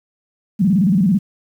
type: tone with vibrato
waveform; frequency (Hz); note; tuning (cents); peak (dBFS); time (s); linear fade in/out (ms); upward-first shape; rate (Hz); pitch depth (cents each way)
sine; 189.8; F#3; +44; -11; 0.59-1.19; 20; square; 18; 170
effects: 8-bit